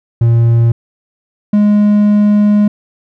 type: tone pair in turn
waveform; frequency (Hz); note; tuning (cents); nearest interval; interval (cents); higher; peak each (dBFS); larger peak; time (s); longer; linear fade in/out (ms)
triangle; 116.54 / 207.7; A#2 / G#3; 0 / 0; minor seventh; 1000; second; -4; neither; 0.21-0.72 / 1.53-2.68; second; 5
effects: none